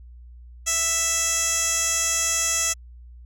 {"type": "tone with band-pass filter", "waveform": "15% pulse", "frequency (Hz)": 659.3, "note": "E5", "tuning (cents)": 0, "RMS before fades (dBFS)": -23, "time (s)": [0.66, 2.74], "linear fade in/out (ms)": 20, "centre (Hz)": 7200, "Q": 2.1, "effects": ["added 60 Hz sine -41 dBFS peak until 3.25 s"]}